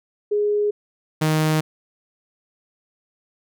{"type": "tone pair in turn", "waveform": ["sine", "sawtooth"], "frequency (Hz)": [415.3, 155.95], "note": ["G#4", "D#3"], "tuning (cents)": [0, 4], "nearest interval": "octave + perfect fourth", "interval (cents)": 1696, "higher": "first", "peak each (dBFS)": [-17, -13], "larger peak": "second", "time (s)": [[0.31, 0.71], [1.21, 1.61]], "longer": "neither", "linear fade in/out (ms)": 10, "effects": []}